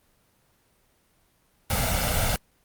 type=noise with comb filter; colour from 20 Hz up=pink; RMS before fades=-24 dBFS; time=1.7-2.36 s; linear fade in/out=2 ms; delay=1.4 ms; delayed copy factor=+0.9; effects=pink hiss -65 dBFS RMS until 2.64 s + Opus 24 kbps